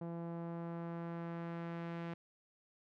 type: tone with low-pass filter sweep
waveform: sawtooth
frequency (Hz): 168.8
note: E3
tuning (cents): +41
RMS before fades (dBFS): -43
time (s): 0.01-2.14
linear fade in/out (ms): 5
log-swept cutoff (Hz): 780 to 2400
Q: 0.97
effects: none